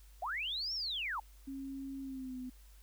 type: linear two-way sweep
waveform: sine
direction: up then down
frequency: 622.3 to 5600 to 798 Hz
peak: -35 dBFS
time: 0.22-1.2 s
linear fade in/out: 5 ms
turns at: 0.74 s
type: tone with pitch glide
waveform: sine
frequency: 271.5 to 253.3 Hz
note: C#4 to B3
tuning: -36 to +44 cents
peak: -40 dBFS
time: 1.47-2.5 s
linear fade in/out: 10 ms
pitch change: -120 cents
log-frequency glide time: 2.01-2.38 s
effects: added 50 Hz sine -55 dBFS peak until 2.82 s + white hiss -66 dBFS RMS until 2.82 s